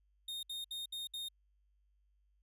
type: tone bursts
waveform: 45% pulse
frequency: 3691 Hz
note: A#7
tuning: 18 cents flat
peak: -40 dBFS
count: 5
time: 0.28-1.286 s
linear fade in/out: 5 ms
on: 150 ms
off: 64 ms
effects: added 50 Hz sine -70 dBFS peak until 2.42 s + resampled to 32000 Hz